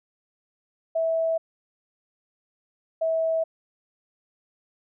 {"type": "tone pair in turn", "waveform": "sine", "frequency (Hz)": [653, 649.2], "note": ["E5", "E5"], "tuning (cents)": [-17, -27], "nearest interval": "unison", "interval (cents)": 10, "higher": "first", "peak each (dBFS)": -21, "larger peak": "neither", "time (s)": [[0.95, 1.38], [3.01, 3.44]], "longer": "neither", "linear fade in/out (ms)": 10, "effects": []}